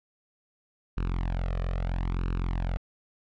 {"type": "tone with flanger", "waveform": "sawtooth", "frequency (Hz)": 43.84, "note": "F1", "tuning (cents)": 7, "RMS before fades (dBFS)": -29, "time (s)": [0.97, 2.77], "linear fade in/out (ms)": 0, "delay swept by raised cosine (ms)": [0.73, 1.66], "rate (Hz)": 0.76, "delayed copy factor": 0.8, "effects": ["low-pass 3000 Hz 12 dB/octave"]}